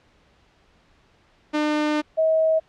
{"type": "tone pair in turn", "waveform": ["sawtooth", "sine"], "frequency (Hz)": [301.4, 638.6], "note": ["D4", "D#5"], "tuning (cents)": [45, 45], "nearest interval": "octave + minor second", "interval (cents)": 1300, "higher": "second", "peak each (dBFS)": -16, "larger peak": "neither", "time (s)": [[1.53, 2.02], [2.17, 2.6]], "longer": "first", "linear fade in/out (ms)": 20, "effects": ["pink hiss -59 dBFS RMS until 2.68 s", "low-pass 4000 Hz 12 dB/octave"]}